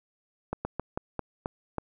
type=slowing click train; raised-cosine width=1 ms; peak=-16 dBFS; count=7; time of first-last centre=0.53-1.783 s; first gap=120 ms; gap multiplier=1.22; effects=none